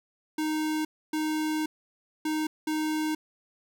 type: tone bursts at uneven times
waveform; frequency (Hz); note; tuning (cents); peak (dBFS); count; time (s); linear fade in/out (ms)
square; 310; D#4; -6; -27; 4; 0.38-0.85 / 1.13-1.66 / 2.25-2.47 / 2.67-3.15; 5
effects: none